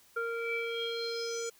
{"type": "tone with low-pass filter sweep", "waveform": "square", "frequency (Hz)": 463.2, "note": "A#4", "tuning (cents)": -11, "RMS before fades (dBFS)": -35, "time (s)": [0.16, 1.5], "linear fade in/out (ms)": 10, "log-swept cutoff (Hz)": [1500, 7100], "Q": 7.2, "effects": ["white hiss -62 dBFS RMS until 1.59 s"]}